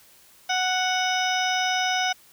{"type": "harmonic tone", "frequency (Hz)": 740, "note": "F#5", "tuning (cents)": 0, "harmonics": [1, 2, 3, 4, 5, 7, 8], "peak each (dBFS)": [-25, -28, -30, -31, -32, -33, -34], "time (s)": [0.49, 2.13], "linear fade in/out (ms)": 10, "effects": ["white hiss -54 dBFS RMS until 2.32 s"]}